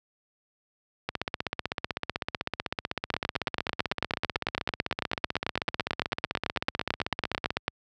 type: two click trains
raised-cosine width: 0.3 ms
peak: -12 / -9 dBFS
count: 103 / 42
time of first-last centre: 1.09-7.505 / 3.14-7.68 s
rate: 15.9 / 9.03 Hz
effects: high-pass 60 Hz 12 dB/octave